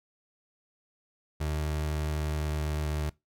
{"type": "tone with pitch glide", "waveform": "30% pulse", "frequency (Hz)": [76, 75.52], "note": ["D#2", "D2"], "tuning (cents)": [-40, 49], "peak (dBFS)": -26, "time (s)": [1.4, 3.1], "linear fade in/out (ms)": 10, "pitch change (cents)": -11, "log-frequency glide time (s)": [2.18, 2.9], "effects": ["noise-tail reverb RT60 0.2 s tail -21 dB re dry"]}